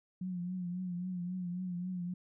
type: tone with vibrato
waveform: sine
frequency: 179.9 Hz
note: F#3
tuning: 48 cents flat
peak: -35 dBFS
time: 0.21-2.14 s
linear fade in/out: 5 ms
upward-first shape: triangle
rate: 3.7 Hz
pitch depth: 65 cents each way
effects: none